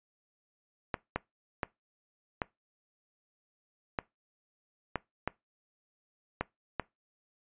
clicks, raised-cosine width 0.5 ms, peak -15 dBFS, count 9, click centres 0.942 / 1.16 / 1.632 / 2.418 / 3.988 / 4.957 / 5.276 / 6.41 / 6.797 s, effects noise-tail reverb RT60 0.2 s tail -22 dB re dry + resampled to 8000 Hz

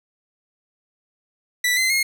sawtooth tone with pitch steps, 1971 / 2058 / 2149 Hz, B6 / C7 / C7, -4 / -29 / +46 cents, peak -14 dBFS, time 1.64-2.03 s, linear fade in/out 5 ms, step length 130 ms, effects none

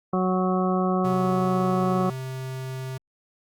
harmonic tone, 185 Hz, F#3, in tune, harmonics 1 / 2 / 3 / 4 / 6 / 7, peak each -23 / -27 / -31 / -29 / -30 / -34 dBFS, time 0.13-2.1 s, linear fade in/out 5 ms
square tone, 130.81 Hz, C3, in tune, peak -31 dBFS, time 1.04-2.98 s, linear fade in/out 10 ms
effects Opus 48 kbps

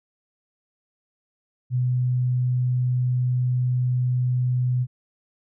sine tone, 125.3 Hz, B2, 25 cents sharp, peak -19 dBFS, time 1.7-4.87 s, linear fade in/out 50 ms, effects none

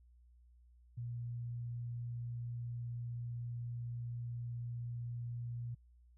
sine tone with vibrato, 119.4 Hz, A#2, 42 cents sharp, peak -39 dBFS, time 0.97-5.75 s, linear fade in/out 10 ms, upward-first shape triangle, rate 20 Hz, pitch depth 9 cents each way, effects added 60 Hz sine -61 dBFS peak until 6.17 s

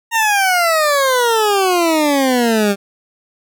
20% pulse exponential sweep, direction down, 932.3 to 196 Hz, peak -7 dBFS, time 0.11-2.76 s, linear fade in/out 50 ms, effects none

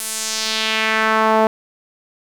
sawtooth tone with band-pass filter sweep, 219.7 Hz, A3, 2 cents flat, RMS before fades -18 dBFS, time 0-1.47 s, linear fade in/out 2 ms, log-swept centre 11000 to 710 Hz, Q 1.7, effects 7-bit

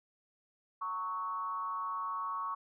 sine tone with frequency modulation, 1108.7 Hz, C#6, in tune, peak -34 dBFS, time 0.81-2.55 s, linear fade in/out 10 ms, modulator 190 Hz, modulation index 0.64, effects none

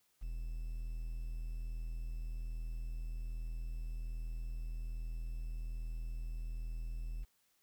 triangle tone with quantisation, 40.61 Hz, E1, 25 cents flat, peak -36 dBFS, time 0.21-7.25 s, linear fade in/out 20 ms, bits 11, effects white hiss -75 dBFS RMS until 7.62 s

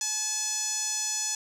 sawtooth tone with band-pass filter, 859 Hz, A5, 42 cents flat, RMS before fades -30 dBFS, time 0.01-1.35 s, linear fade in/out 2 ms, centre 6500 Hz, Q 4.9, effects none

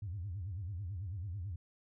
sine tone with vibrato, 93.8 Hz, F#2, 24 cents sharp, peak -37 dBFS, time 0.02-1.56 s, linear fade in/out 5 ms, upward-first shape sine, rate 9.1 Hz, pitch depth 220 cents each way, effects tanh soft clip ceiling -33 dBFS

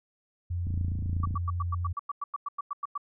sine tone with vibrato, 87.31 Hz, F2, in tune, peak -28 dBFS, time 0.5-1.93 s, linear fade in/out 10 ms, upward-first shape triangle, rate 4 Hz, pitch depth 8 cents each way
click train, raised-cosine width 5 ms, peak -23 dBFS, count 20, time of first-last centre 0.67-1.344 s, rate 28.2 Hz
sine tone bursts, 1149 Hz, D6, 38 cents flat, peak -29 dBFS, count 15, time 1.23-2.978 s, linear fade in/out 5 ms, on 26 ms, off 97 ms
effects none

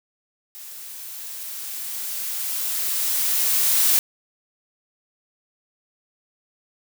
blue noise with level ramp, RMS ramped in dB -39 to -17 dBFS, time 0.55-3.99 s, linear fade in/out 0 ms, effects none

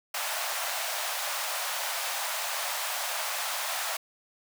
pink high-pass noise, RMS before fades -32 dBFS, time 0.14-3.97 s, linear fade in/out 5 ms, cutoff 610 Hz, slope 48 dB/octave, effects none

